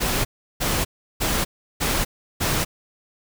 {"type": "noise bursts", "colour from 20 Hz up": "pink", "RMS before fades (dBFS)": -22, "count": 5, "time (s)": [0, 2.65], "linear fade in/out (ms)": 20, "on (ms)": 250, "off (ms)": 350, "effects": []}